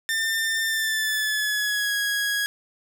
sawtooth tone with pitch glide, 1797 to 1657.4 Hz, A6 to G#6, +36 to -4 cents, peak -19 dBFS, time 0.09-2.46 s, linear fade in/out 0 ms, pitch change -140 cents, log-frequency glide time 0.64-1.94 s, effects none

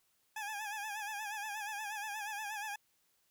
20% pulse tone with vibrato, 840 Hz, G#5, 19 cents sharp, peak -34 dBFS, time 0.36-2.76 s, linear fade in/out 5 ms, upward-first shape sine, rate 8.4 Hz, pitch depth 77 cents each way, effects white hiss -75 dBFS RMS until 3.3 s

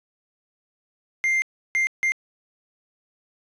triangle tone bursts at uneven times, 2099 Hz, C7, 5 cents sharp, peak -17 dBFS, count 3, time 1.24-1.42 / 1.75-1.87 / 2.03-2.12 s, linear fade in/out 0 ms, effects resampled to 22050 Hz + 9-bit

